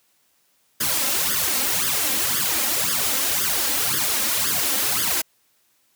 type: noise with flanger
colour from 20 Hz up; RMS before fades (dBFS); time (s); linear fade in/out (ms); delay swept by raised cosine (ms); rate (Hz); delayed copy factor
white; -22; 0.8-5.22; 10; 0.6 to 3.8; 1.9; +0.9
effects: white hiss -64 dBFS RMS until 5.95 s + high-pass 80 Hz 12 dB/octave